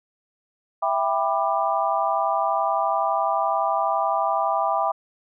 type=chord; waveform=sine; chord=E minor seventh; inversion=none; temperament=just; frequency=659.3 / 791.1 / 988.9 / 1186.7 Hz; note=E5 / G5 / B5 / D6; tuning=0 / +16 / +2 / +18 cents; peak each=-25 / -24 / -26 / -26 dBFS; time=0.82-4.92 s; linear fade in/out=10 ms; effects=none